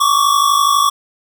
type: tone pair together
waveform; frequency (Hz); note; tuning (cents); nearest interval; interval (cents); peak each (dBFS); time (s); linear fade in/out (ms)
square; 1107.9 / 1160; C#6 / D6; -1 / -22; minor second; 79; -14; 0-0.9; 10
effects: none